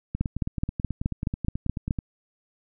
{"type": "two click trains", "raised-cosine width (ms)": 5, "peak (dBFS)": [-11, -16], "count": [9, 18], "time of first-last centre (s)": [[0.21, 1.909], [0.15, 1.988]], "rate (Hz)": [4.71, 9.25], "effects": []}